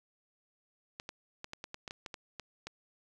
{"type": "clicks", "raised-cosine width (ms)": 0.2, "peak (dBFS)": -24, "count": 12, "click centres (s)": [0.999, 1.091, 1.444, 1.534, 1.641, 1.744, 1.878, 1.909, 2.062, 2.142, 2.397, 2.67], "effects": []}